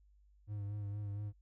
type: tone with vibrato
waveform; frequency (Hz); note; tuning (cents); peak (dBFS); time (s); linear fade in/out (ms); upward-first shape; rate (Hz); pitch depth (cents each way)
triangle; 102.6; G#2; -21; -36; 0.47-1.33; 50; sine; 4.3; 36
effects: added 50 Hz sine -63 dBFS peak until 1.41 s